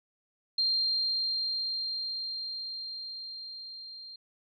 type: tone with level ramp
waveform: sine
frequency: 4186 Hz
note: C8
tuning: in tune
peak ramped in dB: -24 to -43 dBFS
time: 0.58-4.16 s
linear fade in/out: 5 ms
effects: none